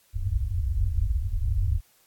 white low-pass noise, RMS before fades -25 dBFS, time 0.13-1.81 s, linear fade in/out 50 ms, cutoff 100 Hz, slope 96 dB/octave, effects white hiss -62 dBFS RMS until 2.06 s + AAC 64 kbps

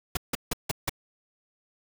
pink noise bursts, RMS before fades -27 dBFS, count 5, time 0.15-0.895 s, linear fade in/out 5 ms, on 21 ms, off 160 ms, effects none

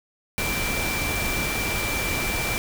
sine tone in noise, 2349 Hz, D7, in tune, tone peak -28 dBFS, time 0.38-2.58 s, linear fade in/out 0 ms, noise pink, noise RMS -27 dBFS, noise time 0.38-2.58 s, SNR -4 dB, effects none

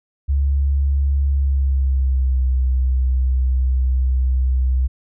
sine tone with pitch glide, 69.5 to 64.1 Hz, C#2 to C2, +5 to -35 cents, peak -14 dBFS, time 0.28-4.88 s, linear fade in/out 20 ms, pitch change -140 cents, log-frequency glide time 1.28-2.43 s, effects none

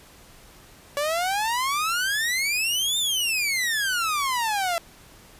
sawtooth exponential two-way sweep, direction up then down, 565 to 3642 to 663 Hz, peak -19 dBFS, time 0.97-4.78 s, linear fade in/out 0 ms, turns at 2.98 s, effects pink hiss -50 dBFS RMS until 5.39 s + resampled to 32000 Hz

